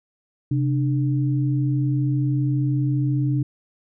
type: tone pair together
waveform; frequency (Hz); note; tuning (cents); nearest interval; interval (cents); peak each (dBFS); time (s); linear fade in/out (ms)
sine; 132.7 / 297.9; C3 / D4; +25 / +25; octave + major second; 1400; -19 / -25; 0.51-3.43; 5
effects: none